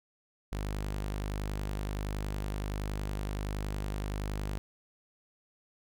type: tone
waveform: sawtooth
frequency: 50.7 Hz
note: G#1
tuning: 41 cents flat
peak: -29 dBFS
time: 0.52-4.58 s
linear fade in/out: 0 ms
effects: none